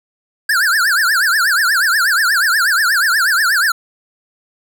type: tone with vibrato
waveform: square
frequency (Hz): 1568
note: G6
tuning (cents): 0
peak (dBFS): -12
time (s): 0.49-3.72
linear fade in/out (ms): 5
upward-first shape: triangle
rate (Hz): 8.3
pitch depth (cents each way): 280
effects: none